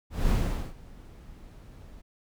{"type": "noise with ADSR envelope", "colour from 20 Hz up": "brown", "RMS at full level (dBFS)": -23, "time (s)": [0.1, 2.02], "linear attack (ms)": 190, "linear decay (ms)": 440, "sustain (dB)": -24, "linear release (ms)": 17, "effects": []}